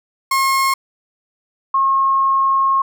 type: tone pair in turn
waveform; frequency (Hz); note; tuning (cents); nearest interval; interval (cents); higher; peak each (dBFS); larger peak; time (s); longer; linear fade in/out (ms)
35% pulse / sine; 1077 / 1081.1; C6 / C#6; +50 / -44; unison; 6; second; -12 / -12; neither; 0.31-0.74 / 1.74-2.82; second; 5
effects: none